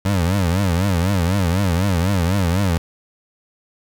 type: tone with vibrato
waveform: 25% pulse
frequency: 91.7 Hz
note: F#2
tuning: 15 cents flat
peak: -12 dBFS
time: 0.05-2.78 s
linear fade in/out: 5 ms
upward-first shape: triangle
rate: 4 Hz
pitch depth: 220 cents each way
effects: 7-bit